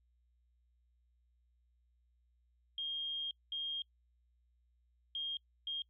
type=tone bursts at uneven times; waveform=sine; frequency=3227 Hz; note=G7; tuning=50 cents sharp; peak=-36 dBFS; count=4; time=2.78-3.31 / 3.52-3.82 / 5.15-5.37 / 5.67-5.82 s; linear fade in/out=2 ms; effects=noise-tail reverb RT60 0.1 s tail -25 dB re dry + added 60 Hz sine -70 dBFS peak until 5.89 s

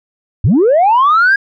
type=linear sweep; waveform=sine; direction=up; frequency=75.6 to 1649 Hz; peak=-5 dBFS; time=0.44-1.36 s; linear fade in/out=5 ms; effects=tanh soft clip ceiling -4 dBFS

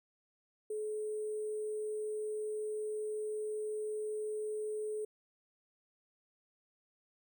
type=tone with sample-and-hold; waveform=sine; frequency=427.3 Hz; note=G#4; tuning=49 cents sharp; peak=-35 dBFS; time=0.7-5.05 s; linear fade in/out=5 ms; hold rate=8820 Hz; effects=none

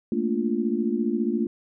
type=chord; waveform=sine; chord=Bb major seventh; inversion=third; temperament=just; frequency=218.5 / 233.1 / 291.4 / 349.6 Hz; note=A3 / Bb3 / D4 / F4; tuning=-12 / 0 / -13 / +2 cents; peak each=-27 / -26 / -30 / -28 dBFS; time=0.12-1.47 s; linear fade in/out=2 ms; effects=none

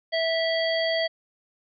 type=harmonic tone; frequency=655 Hz; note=E5; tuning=11 cents flat; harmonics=1 / 3 / 5 / 7; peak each=-24 / -29 / -31 / -32 dBFS; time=0.12-1.08 s; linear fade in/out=20 ms; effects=none

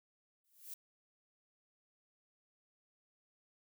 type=noise with exponential growth; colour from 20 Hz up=violet; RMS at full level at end=-43 dBFS; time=0.44-0.74 s; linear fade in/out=5 ms; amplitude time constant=65 ms; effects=none

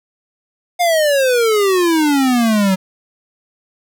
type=exponential sweep; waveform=square; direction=down; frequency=717 to 185 Hz; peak=-12 dBFS; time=0.79-2.76 s; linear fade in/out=20 ms; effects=none

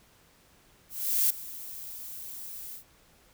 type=noise with ADSR envelope; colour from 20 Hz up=violet; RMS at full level=-23 dBFS; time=0.89-2.84 s; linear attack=410 ms; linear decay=7 ms; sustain=-18 dB; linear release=100 ms; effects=pink hiss -61 dBFS RMS until 3.33 s

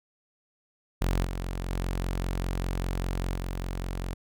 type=tone with level steps; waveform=sawtooth; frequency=45.02 Hz; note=F#1; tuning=47 cents flat; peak=-20 / -27 / -24 / -27 dBFS; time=1.01-4.14 s; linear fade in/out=10 ms; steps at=1.24 / 1.7 / 3.35 s; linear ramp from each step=10 ms; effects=none

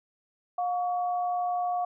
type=tone pair together; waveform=sine; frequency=714.5 / 1128 Hz; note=F5 / C#6; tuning=+39 / +30 cents; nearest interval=minor sixth; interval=791 cents; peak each=-26 / -37 dBFS; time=0.58-1.85 s; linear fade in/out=5 ms; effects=none

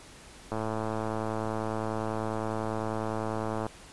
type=click train; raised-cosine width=1 ms; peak=-18 dBFS; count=347; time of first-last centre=0.52-3.665 s; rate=110 Hz; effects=pink hiss -50 dBFS RMS until 3.92 s + resampled to 24000 Hz

